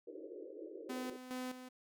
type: band-pass noise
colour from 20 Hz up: pink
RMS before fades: -49 dBFS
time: 0.07-1.17 s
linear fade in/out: 5 ms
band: 310 to 550 Hz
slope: 96 dB/octave
type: tone with tremolo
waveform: sawtooth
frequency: 254 Hz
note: B3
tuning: 49 cents sharp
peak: -36 dBFS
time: 0.89-1.69 s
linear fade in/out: 10 ms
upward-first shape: square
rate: 2.4 Hz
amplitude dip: 65%
effects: none